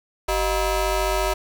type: ring-modulated tone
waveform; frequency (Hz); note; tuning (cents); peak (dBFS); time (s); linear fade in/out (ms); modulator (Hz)
20% pulse; 334.3; E4; +24; -12; 0.28-1.34; 10; 287
effects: none